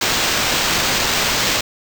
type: noise with sample-and-hold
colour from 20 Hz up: white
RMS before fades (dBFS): -18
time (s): 0.01-1.61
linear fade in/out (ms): 5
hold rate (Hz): 11025
effects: none